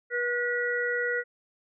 harmonic tone, 484 Hz, B4, 35 cents flat, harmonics 1 / 3 / 4, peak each -30 / -30 / -30 dBFS, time 0.1-1.24 s, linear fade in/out 50 ms, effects none

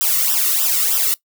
blue noise with flanger, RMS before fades -17 dBFS, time 0.01-1.14 s, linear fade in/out 0 ms, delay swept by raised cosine 0.45 to 1.27 ms, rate 3.2 Hz, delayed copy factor -0.9, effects noise-tail reverb RT60 0.1 s tail -20 dB re dry

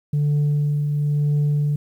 sine tone with tremolo, 146.83 Hz, D3, in tune, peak -13 dBFS, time 0.13-1.76 s, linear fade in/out 5 ms, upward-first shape triangle, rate 1 Hz, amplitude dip 45%, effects tanh soft clip ceiling -15 dBFS + 9-bit

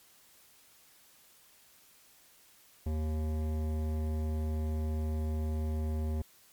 sine tone with hard clipping, 77.7 Hz, D#2, 2 cents flat, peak -32 dBFS, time 2.86-6.22 s, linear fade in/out 5 ms, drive 15 dB, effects white hiss -61 dBFS RMS until 6.52 s + MP3 96 kbps

